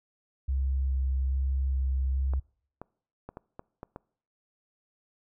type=tone with vibrato; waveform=sine; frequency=66.4 Hz; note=C2; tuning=26 cents sharp; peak=-25 dBFS; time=0.48-2.4 s; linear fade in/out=10 ms; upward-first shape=square; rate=1.2 Hz; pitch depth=10 cents each way
type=clicks; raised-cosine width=1 ms; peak=-26 dBFS; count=7; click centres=2.336 / 2.816 / 3.29 / 3.371 / 3.594 / 3.831 / 3.961 s
effects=noise-tail reverb RT60 0.6 s tail -25 dB re dry